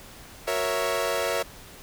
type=chord; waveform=sawtooth; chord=F# dominant seventh; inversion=none; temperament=equal; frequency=370 / 466.2 / 554.4 / 659.3 Hz; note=F#4 / A#4 / C#5 / E5; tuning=0 / 0 / 0 / 0 cents; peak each=-31 / -26 / -25 / -25 dBFS; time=0.47-1.43 s; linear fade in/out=10 ms; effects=pink hiss -46 dBFS RMS until 1.82 s